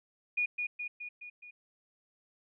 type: tone with echo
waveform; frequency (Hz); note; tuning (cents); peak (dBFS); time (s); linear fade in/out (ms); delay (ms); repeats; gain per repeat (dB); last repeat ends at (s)
sine; 2449; D#7; -28; -27; 0.37-0.46; 10; 210; 5; -4; 1.51
effects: none